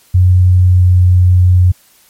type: tone with pitch glide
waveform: sine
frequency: 91.1 to 90.52 Hz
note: F#2 to F#2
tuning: -26 to -37 cents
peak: -4 dBFS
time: 0.14-1.72 s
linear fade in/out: 10 ms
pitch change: -11 cents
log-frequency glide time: 0.63-0.87 s
effects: white hiss -48 dBFS RMS until 2.09 s + MP3 64 kbps